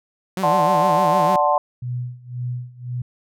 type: tone with vibrato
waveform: sawtooth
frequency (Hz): 174.61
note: F3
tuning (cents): 0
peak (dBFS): -19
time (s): 0.37-1.36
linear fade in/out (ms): 2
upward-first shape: sine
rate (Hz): 6.6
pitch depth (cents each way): 170
type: chord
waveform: sine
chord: D dominant seventh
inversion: none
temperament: equal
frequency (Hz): 587.3 / 740 / 880 / 1046.5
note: D5 / F#5 / A5 / C6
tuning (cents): 0 / 0 / 0 / 0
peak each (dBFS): -20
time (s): 0.43-1.58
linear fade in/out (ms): 2
type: tone with tremolo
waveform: sine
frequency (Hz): 123.47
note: B2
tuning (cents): 0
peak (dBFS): -22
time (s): 1.82-3.02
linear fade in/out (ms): 5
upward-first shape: sine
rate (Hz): 1.9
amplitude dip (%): 90
effects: none